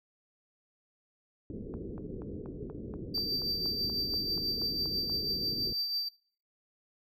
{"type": "low-pass noise", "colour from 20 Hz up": "white", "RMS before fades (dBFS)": -41, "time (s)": [1.5, 5.73], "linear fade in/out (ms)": 2, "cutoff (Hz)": 440, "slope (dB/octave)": 48}
{"type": "click train", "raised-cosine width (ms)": 1, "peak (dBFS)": -33, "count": 15, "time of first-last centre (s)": [1.74, 5.097], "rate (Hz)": 4.17}
{"type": "tone with tremolo", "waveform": "triangle", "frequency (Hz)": 4661, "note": "D8", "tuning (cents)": -14, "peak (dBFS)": -27, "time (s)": [3.14, 6.09], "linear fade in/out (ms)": 10, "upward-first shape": "triangle", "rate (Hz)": 6.1, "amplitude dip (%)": 50}
{"effects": ["noise-tail reverb RT60 0.5 s tail -21 dB re dry"]}